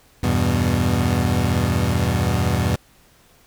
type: chord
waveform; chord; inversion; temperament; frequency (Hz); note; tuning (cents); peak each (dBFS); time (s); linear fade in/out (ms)
25% pulse; E minor; none; equal; 82.41 / 98 / 123.47; E2 / G2 / B2; 0 / 0 / 0; -18; 0.23-2.76; 5
effects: pink hiss -54 dBFS RMS until 3.46 s